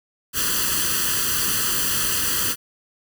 white noise with comb filter, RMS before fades -22 dBFS, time 0.33-2.56 s, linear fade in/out 50 ms, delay 0.66 ms, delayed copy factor +0.9, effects none

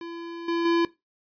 square tone with level steps, 337.8 Hz, E4, 42 cents sharp, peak -35 / -24 / -20 dBFS, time 0.01-0.85 s, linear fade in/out 2 ms, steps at 0.48 / 0.65 s, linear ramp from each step 5 ms, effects noise-tail reverb RT60 0.2 s tail -18 dB re dry + resampled to 11025 Hz

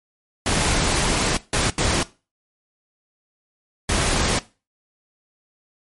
pink noise bursts at uneven times, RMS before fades -20 dBFS, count 4, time 0.46-1.37 / 1.53-1.7 / 1.78-2.03 / 3.89-4.39 s, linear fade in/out 2 ms, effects noise-tail reverb RT60 0.3 s tail -18 dB re dry + MP3 48 kbps

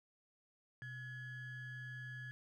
triangle ring-modulated tone, 784 Hz, G5, in tune, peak -40 dBFS, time 0.82-2.31 s, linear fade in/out 0 ms, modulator 911 Hz, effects none

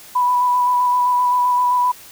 sine tone with vibrato, 987.8 Hz, B5, in tune, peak -13 dBFS, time 0.15-1.92 s, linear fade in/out 10 ms, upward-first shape square, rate 7.7 Hz, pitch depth 13 cents each way, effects white hiss -41 dBFS RMS until 2.11 s

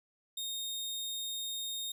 sawtooth tone, 3700 Hz, A#7, 14 cents flat, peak -33 dBFS, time 0.37-1.92 s, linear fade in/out 5 ms, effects none

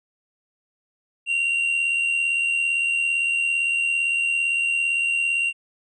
triangle tone with amplitude modulation, 2760 Hz, F7, 21 cents flat, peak -16 dBFS, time 1.26-5.53 s, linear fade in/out 50 ms, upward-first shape sine, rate 77.7 Hz, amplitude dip 45%, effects resampled to 22050 Hz

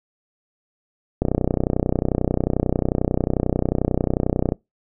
click train, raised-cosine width 2 ms, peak -5 dBFS, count 104, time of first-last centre 1.22-4.521 s, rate 31.2 Hz, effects noise-tail reverb RT60 0.2 s tail -25 dB re dry

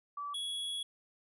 sine / square tone pair in turn, 1154 / 3354 Hz, D6 / G#7, -31 / +16 cents, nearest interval octave + tritone, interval 1847 cents, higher second, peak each -37 / -36 dBFS, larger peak second, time 0.17-0.34 / 0.34-0.83 s, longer second, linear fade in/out 5 ms, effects resampled to 24000 Hz

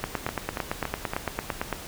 two click trains, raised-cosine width 0.5 ms, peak -11 / -13 dBFS, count 16 / 4, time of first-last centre 0.04-1.727 / 0.29-1.135 s, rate 8.89 / 3.55 Hz, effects pink hiss -40 dBFS RMS until 1.87 s

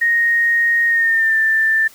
sine tone with pitch glide, 1864.7 to 1776.4 Hz, A#6 to A6, 0 to +16 cents, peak -12 dBFS, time 0.01-1.88 s, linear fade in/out 10 ms, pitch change -84 cents, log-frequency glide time 0.87-1.38 s, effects white hiss -45 dBFS RMS until 1.94 s

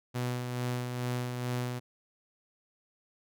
sawtooth tone with tremolo, 123.7 Hz, B2, 3 cents sharp, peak -26 dBFS, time 0.14-1.8 s, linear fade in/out 20 ms, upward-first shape sine, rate 2.3 Hz, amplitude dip 40%, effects none

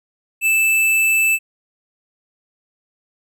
sine tone with hard clipping, 2637 Hz, E7, in tune, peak -14 dBFS, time 0.41-1.39 s, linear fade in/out 50 ms, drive 18 dB, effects none

